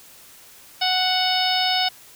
harmonic tone, 740 Hz, F#5, in tune, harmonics 1 / 2 / 3 / 4 / 5 / 6 / 7, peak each -23 / -30 / -29 / -25 / -25 / -29 / -26 dBFS, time 0.81-1.89 s, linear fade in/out 10 ms, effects white hiss -47 dBFS RMS until 2.15 s

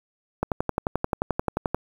click train, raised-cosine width 1 ms, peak -9 dBFS, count 16, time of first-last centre 0.43-1.746 s, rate 11.4 Hz, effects 7-bit

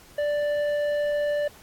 sine tone with tanh clipping, 587.3 Hz, D5, in tune, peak -24 dBFS, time 0.18-1.48 s, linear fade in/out 5 ms, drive 9 dB, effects pink hiss -51 dBFS RMS until 1.62 s + AAC 64 kbps

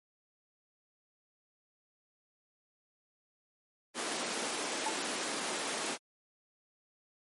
pink high-pass noise, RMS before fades -36 dBFS, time 3.94-5.98 s, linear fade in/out 50 ms, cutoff 250 Hz, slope 24 dB/octave
sine tone with exponential decay, 880 Hz, A5, in tune, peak -30 dBFS, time 4.86-5.01 s, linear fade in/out 5 ms, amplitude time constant 31 ms
effects MP3 48 kbps

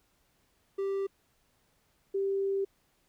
triangle / sine tone pair in turn, 392 / 392 Hz, G4 / G4, 0 / 0 cents, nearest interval unison, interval 0 cents, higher neither, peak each -27 dBFS, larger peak neither, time 0.78-1.07 / 2.14-2.65 s, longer second, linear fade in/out 10 ms, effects pink hiss -71 dBFS RMS until 3.08 s

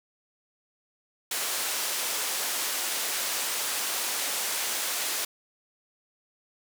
white band-pass noise, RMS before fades -30 dBFS, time 1.31-5.25 s, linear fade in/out 5 ms, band 390 to 12000 Hz, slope 12 dB/octave, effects none

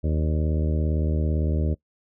harmonic tone with a mistuned harmonic, 77.78 Hz, D#2, in tune, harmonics 1 / 2 / 3 / 4 / 5 / 6 / 7 / 8, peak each -22 / -28 / -32 / -34 / -36 / -38 / -39 / -40 dBFS, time 0.03-1.75 s, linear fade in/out 20 ms, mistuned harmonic 8, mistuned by -45 cents, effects noise-tail reverb RT60 0.1 s tail -21 dB re dry

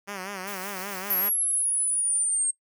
5% pulse tone with vibrato, 193.7 Hz, G3, 20 cents flat, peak -22 dBFS, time 0.07-1.3 s, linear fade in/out 20 ms, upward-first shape sine, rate 5.2 Hz, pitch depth 100 cents each way
blue noise with tremolo, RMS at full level -39 dBFS, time 0.47-1.28 s, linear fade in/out 5 ms, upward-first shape square, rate 6.7 Hz, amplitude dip 25%
sine linear sweep, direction down, 11790 to 8420 Hz, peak -22 dBFS, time 1.1-2.51 s, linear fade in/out 5 ms
effects noise-tail reverb RT60 0.1 s tail -20 dB re dry

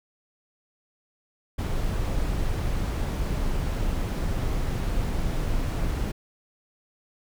brown noise, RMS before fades -26 dBFS, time 1.58-6.12 s, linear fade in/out 10 ms, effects none

